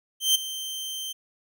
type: tone with ADSR envelope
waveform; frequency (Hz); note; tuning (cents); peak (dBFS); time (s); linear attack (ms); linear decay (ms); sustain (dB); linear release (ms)
sawtooth; 3125; G7; -6; -13; 0.2-1.13; 150; 12; -15; 15
effects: none